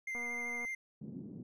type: tone with vibrato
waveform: triangle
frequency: 2093 Hz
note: C7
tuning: in tune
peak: -35 dBFS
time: 0.07-0.75 s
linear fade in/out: 5 ms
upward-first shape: sine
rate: 13 Hz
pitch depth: 18 cents each way
type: click train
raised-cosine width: 1 ms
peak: -36 dBFS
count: 121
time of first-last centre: 0.15-0.65 s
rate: 240 Hz
type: band-pass noise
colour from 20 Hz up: white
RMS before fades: -46 dBFS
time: 1.01-1.43 s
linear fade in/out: 5 ms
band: 150 to 260 Hz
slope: 24 dB/octave
effects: none